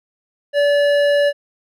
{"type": "tone with hard clipping", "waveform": "sine", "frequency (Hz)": 576, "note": "D5", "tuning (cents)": -34, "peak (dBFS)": -14, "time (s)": [0.53, 1.33], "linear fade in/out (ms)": 50, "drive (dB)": 12, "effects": []}